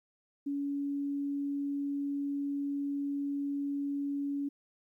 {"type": "tone", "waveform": "sine", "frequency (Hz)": 282.6, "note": "C#4", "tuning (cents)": 34, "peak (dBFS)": -31, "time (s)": [0.46, 4.49], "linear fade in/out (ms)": 10, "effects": ["12-bit"]}